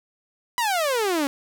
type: exponential sweep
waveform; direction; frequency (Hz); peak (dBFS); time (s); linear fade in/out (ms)
sawtooth; down; 1001 to 270; -17; 0.58-1.27; 0
effects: none